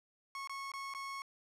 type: tone with dropouts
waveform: 30% pulse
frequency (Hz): 1097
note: C#6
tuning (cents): -18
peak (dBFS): -38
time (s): 0.35-1.22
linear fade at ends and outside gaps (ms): 1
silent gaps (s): 0.474-0.495 / 0.718-0.737 / 0.938-0.948
effects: low-pass 9000 Hz 12 dB/octave